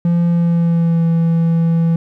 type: tone with pitch glide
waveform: triangle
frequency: 171.3 to 166.04 Hz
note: F3 to E3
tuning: -33 to +13 cents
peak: -9 dBFS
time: 0.05-1.96 s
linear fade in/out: 2 ms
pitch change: -54 cents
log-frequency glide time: 0.28-1.05 s
effects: none